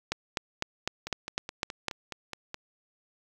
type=two click trains; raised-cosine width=0.2 ms; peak=-11 / -19 dBFS; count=8 / 8; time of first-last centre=0.12-1.883 / 1.07-2.544 s; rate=3.97 / 4.75 Hz; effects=8-bit